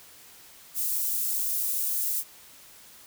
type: high-pass noise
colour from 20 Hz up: white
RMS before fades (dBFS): -28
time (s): 0.74-2.24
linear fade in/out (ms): 50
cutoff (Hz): 9800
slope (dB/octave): 12
effects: white hiss -51 dBFS RMS until 3.06 s